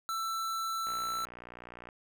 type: tone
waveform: square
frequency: 1332 Hz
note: E6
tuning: 18 cents sharp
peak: -33 dBFS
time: 0.09-1.25 s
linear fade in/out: 0 ms
type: click train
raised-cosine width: 0.5 ms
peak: -31 dBFS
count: 62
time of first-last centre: 0.87-1.888 s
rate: 59.9 Hz
effects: 11-bit